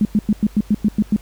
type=tone bursts; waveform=sine; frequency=210 Hz; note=G#3; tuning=19 cents sharp; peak=-11 dBFS; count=9; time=0.01-1.163 s; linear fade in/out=2 ms; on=41 ms; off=98 ms; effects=added 50 Hz sine -39 dBFS peak until 1.21 s + pink hiss -47 dBFS RMS until 1.21 s